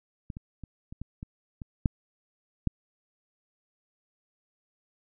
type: clicks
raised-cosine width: 5 ms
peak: -24 / -26 / -28 / -29 / -24 / -25 / -26 / -10 / -12 dBFS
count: 9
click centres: 0.302 / 0.369 / 0.637 / 0.925 / 1.016 / 1.229 / 1.618 / 1.858 / 2.673 s
effects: none